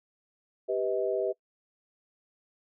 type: chord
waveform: sine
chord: G augmented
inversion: none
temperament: equal with one note detuned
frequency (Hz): 392 / 493.9 / 635.7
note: G4 / B4 / D#5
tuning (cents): 0 / 0 / +37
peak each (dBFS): -30 / -31 / -31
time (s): 0.68-1.33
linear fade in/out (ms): 20
effects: noise-tail reverb RT60 0.1 s tail -23 dB re dry